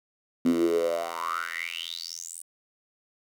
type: tone with high-pass filter sweep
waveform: 10% pulse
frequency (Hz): 84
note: E2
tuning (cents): +33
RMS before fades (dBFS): -29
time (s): 0.45-2.42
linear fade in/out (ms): 5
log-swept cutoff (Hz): 240 to 9400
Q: 9.3
effects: none